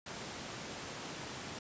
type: high-pass noise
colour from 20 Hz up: pink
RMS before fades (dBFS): -44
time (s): 0.06-1.59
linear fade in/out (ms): 5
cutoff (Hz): 120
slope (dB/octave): 12
effects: resampled to 16000 Hz